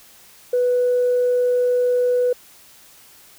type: tone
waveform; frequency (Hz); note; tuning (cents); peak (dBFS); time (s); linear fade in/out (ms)
sine; 493.9; B4; 0; -14; 0.53-2.33; 5
effects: tanh soft clip ceiling -11 dBFS + white hiss -48 dBFS RMS until 3.38 s